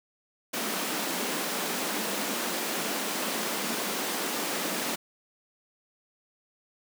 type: high-pass noise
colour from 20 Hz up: pink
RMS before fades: -31 dBFS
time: 0.53-4.96 s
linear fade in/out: 10 ms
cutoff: 190 Hz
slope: 48 dB/octave
effects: none